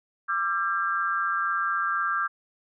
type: tone cluster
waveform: sine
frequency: 1182 / 1358 / 1600 Hz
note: D6 / F6 / G6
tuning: +11 / -49 / +35 cents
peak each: -28 dBFS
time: 0.28-2.28 s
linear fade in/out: 20 ms
effects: none